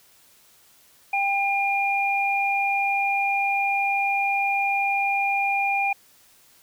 sine tone pair together, 793.5 / 2413 Hz, G5 / D7, +21 / +46 cents, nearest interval octave + perfect fifth, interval 1925 cents, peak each -23 dBFS, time 1.13-5.93 s, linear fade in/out 5 ms, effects white hiss -56 dBFS RMS until 6.62 s

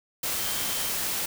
sine tone in noise, 3136 Hz, G7, in tune, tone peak -40 dBFS, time 0.39-0.9 s, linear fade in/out 5 ms, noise white, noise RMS -29 dBFS, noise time 0.23-1.26 s, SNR -14 dB, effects none

